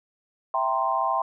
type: chord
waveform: sine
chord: C dominant seventh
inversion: first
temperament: equal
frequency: 659.3 / 784 / 932.3 / 1046.5 Hz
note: E5 / G5 / Bb5 / C6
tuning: 0 / 0 / 0 / 0 cents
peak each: -29 / -27 / -29 / -25 dBFS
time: 0.54-1.22 s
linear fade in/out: 2 ms
effects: none